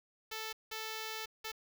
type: tone bursts at uneven times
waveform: 5% pulse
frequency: 440 Hz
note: A4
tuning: in tune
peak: -28 dBFS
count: 3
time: 0.31-0.53 / 0.71-1.26 / 1.44-1.52 s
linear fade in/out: 10 ms
effects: 9-bit